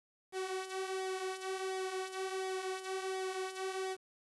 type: tone with flanger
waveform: sawtooth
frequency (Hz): 377.9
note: F#4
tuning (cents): +37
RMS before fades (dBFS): -39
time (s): 0.32-3.97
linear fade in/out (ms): 50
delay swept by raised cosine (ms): 0.7 to 5.3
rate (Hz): 1.4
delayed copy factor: -0.55
effects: resampled to 24000 Hz + 10-bit